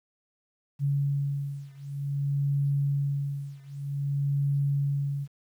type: beating tone pair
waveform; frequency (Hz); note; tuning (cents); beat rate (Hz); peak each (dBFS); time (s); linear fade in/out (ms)
sine; 140.7 / 141.23; C#3 / C#3; +26 / +33; 0.53; -28 / -29; 0.79-5.28; 50
effects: 10-bit